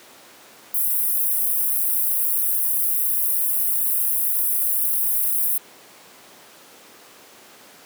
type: high-pass noise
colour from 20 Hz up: white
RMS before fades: -21 dBFS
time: 0.74-5.58 s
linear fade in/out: 5 ms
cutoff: 10000 Hz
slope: 48 dB/octave
effects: pink hiss -46 dBFS RMS until 7.85 s + high-pass 300 Hz 12 dB/octave

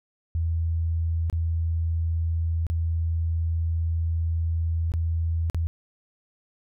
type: tone with dropouts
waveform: sine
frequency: 82.41 Hz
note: E2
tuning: in tune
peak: -22 dBFS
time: 0.35-5.67 s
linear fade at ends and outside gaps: 0 ms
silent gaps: 1.299-1.327 / 2.667-2.7 / 4.919-4.938 / 5.499-5.546 s
effects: none

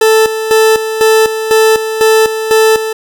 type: tone with tremolo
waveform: 40% pulse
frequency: 440 Hz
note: A4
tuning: in tune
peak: -4 dBFS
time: 0.01-2.93 s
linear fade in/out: 5 ms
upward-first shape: square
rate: 2 Hz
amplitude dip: 65%
effects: none

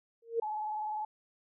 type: tone with exponential growth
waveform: sine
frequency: 460.9 Hz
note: A#4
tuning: 20 cents flat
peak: -24 dBFS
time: 0.22-0.4 s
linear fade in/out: 5 ms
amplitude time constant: 38 ms
type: tone with vibrato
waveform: sine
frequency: 854 Hz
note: G#5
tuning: 48 cents sharp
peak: -33 dBFS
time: 0.42-1.05 s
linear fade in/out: 5 ms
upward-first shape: square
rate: 20 Hz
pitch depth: 27 cents each way
effects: none

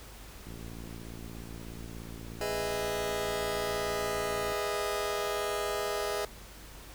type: click train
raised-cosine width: 3 ms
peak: -32 dBFS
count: 231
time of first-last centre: 0.47-4.519 s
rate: 56.8 Hz
type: chord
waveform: sawtooth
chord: E major seventh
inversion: first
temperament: just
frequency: 412 / 494.4 / 618.1 / 659.3 Hz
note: G#4 / B4 / D#5 / E5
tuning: -14 / +2 / -12 / 0 cents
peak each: -30 / -35 / -32 / -35 dBFS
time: 2.41-6.25 s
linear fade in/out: 2 ms
effects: added 50 Hz sine -50 dBFS peak until 6.94 s + pink hiss -50 dBFS RMS until 6.94 s

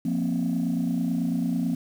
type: chord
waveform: sine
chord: F suspended fourth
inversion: none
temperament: just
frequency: 174.61 / 232.8 / 261.9 Hz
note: F3 / Bb3 / C4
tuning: 0 / -2 / +2 cents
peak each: -26 dBFS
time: 0.05-1.75 s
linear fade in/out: 5 ms
effects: tanh soft clip ceiling -18 dBFS + 8-bit

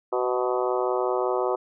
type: harmonic tone with a mistuned harmonic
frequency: 125.2 Hz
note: B2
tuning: 24 cents sharp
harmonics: 3 / 4 / 5 / 6 / 7 / 8 / 9 / 10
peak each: -26 / -28 / -30 / -32 / -33 / -34 / -35 / -36 dBFS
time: 0.12-1.56 s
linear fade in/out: 10 ms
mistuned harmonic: 6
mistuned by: -24 cents
effects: none

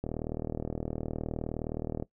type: click train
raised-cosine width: 2 ms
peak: -20 dBFS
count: 79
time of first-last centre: 0.04-2.025 s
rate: 39.3 Hz
effects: noise-tail reverb RT60 0.1 s tail -18 dB re dry

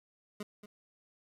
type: tone with echo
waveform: 25% pulse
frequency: 207.7 Hz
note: G#3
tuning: in tune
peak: -34 dBFS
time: 0.4-0.43 s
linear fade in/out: 5 ms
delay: 230 ms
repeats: 1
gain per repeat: -12 dB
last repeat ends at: 0.66 s
effects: resampled to 32000 Hz + 11-bit

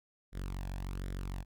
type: tone with flanger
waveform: sawtooth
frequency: 46.55 Hz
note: F#1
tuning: 11 cents sharp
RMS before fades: -39 dBFS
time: 0.32-1.45 s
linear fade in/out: 50 ms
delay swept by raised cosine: 0.55 to 1.21 ms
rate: 1.3 Hz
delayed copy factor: +0.6
effects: none

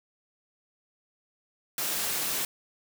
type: high-pass noise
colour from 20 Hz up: white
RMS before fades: -30 dBFS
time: 1.78-2.45 s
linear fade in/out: 2 ms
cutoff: 110 Hz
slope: 12 dB/octave
effects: none

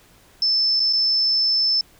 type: tone with dropouts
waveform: sine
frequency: 5274 Hz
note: E8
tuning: in tune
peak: -16 dBFS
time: 0.42-1.81 s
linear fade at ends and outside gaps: 2 ms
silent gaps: 0.797-0.801 / 0.928-0.932 s
effects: pink hiss -53 dBFS RMS until 1.99 s

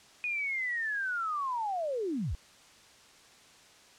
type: linear sweep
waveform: sine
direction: down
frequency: 2484 to 44.48 Hz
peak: -30 dBFS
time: 0.24-2.35 s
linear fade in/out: 0 ms
effects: white hiss -57 dBFS RMS until 3.98 s + low-pass 7000 Hz 12 dB/octave

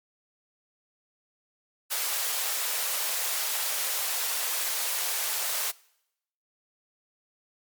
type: high-pass noise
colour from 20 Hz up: white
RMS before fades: -29 dBFS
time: 1.9-5.72 s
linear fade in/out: 20 ms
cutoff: 500 Hz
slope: 24 dB/octave
effects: noise-tail reverb RT60 0.8 s tail -23 dB re dry + MP3 96 kbps

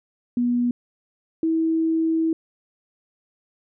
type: tone pair in turn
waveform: sine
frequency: 242.7 / 324 Hz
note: B3 / E4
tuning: -30 / -30 cents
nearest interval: perfect fourth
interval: 500 cents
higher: second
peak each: -18 dBFS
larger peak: neither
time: 0.37-0.71 / 1.43-2.33 s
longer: second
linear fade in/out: 2 ms
effects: none

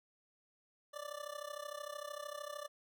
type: tone with amplitude modulation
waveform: 25% pulse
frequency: 587.3 Hz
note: D5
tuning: in tune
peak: -36 dBFS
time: 0.93-2.68 s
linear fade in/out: 20 ms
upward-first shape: sine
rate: 33.2 Hz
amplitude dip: 85%
effects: none

